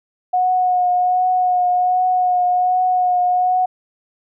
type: tone with vibrato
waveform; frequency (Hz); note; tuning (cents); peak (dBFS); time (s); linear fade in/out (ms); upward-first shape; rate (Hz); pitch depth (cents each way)
sine; 728; F#5; -28; -13; 0.33-3.66; 10; triangle; 1.3; 23
effects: none